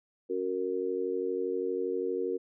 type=chord; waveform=sine; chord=F# major; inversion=second; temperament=just; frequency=277.5 / 370 / 462.5 Hz; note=C#4 / F#4 / A#4; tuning=+2 / 0 / -14 cents; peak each=-38 / -32 / -32 dBFS; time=0.29-2.38 s; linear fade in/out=20 ms; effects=none